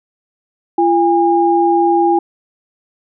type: tone pair together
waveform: sine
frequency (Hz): 341.8 / 813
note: F4 / G#5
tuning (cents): -37 / -37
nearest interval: octave + minor third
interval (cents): 1500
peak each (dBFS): -12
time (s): 0.78-2.19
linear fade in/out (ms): 5
effects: none